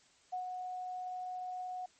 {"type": "tone with ADSR envelope", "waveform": "sine", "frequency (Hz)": 733, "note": "F#5", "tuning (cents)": -16, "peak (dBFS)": -34, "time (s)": [0.32, 1.86], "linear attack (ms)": 15, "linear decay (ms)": 110, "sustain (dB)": -4, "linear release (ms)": 6, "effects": ["white hiss -66 dBFS RMS until 1.99 s", "MP3 32 kbps"]}